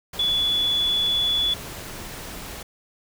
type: tone in noise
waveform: sine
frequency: 3428 Hz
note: A7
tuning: 46 cents flat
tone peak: -19 dBFS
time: 0.19-1.54 s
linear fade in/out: 5 ms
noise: pink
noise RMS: -36 dBFS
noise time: 0.13-2.63 s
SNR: +14 dB
effects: none